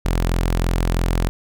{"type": "tone", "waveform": "sawtooth", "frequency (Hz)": 43.01, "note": "F1", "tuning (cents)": -26, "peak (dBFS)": -13, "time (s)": [0.05, 1.29], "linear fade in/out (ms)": 0, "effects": []}